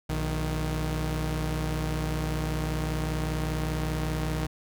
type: tone pair together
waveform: sawtooth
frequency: 60.22 / 155.56 Hz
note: B1 / D#3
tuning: -43 / 0 cents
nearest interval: octave + major third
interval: 1643 cents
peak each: -26 dBFS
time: 0.09-4.47 s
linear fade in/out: 10 ms
effects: none